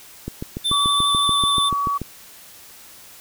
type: click train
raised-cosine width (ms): 3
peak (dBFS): -14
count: 13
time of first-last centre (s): 0.28-2.017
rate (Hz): 6.91
type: tone with vibrato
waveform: square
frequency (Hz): 3542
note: A7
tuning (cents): +11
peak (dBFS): -19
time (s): 0.64-1.7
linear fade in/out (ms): 20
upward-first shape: sine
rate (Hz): 12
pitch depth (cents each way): 14
type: tone with pitch glide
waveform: sine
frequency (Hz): 1143 to 1133.8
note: D6 to C#6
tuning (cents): -47 to +39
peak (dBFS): -19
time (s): 0.71-1.98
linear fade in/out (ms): 10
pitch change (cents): -14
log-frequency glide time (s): 1.18-1.6
effects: white hiss -44 dBFS RMS until 3.2 s